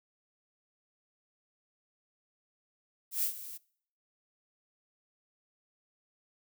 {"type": "noise with ADSR envelope", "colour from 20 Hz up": "violet", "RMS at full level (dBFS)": -29, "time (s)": [3.11, 3.58], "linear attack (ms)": 120, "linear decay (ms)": 96, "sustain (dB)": -15, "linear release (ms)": 15, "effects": ["noise-tail reverb RT60 0.6 s tail -23 dB re dry"]}